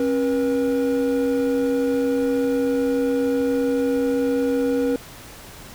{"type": "tone pair together", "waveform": "triangle", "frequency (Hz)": [270.5, 481.9], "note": ["C#4", "B4"], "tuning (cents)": [-42, -43], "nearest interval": "minor seventh", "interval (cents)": 999, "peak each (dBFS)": -19, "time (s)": [0, 4.96], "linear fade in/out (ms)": 2, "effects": ["pink hiss -41 dBFS RMS until 5.74 s"]}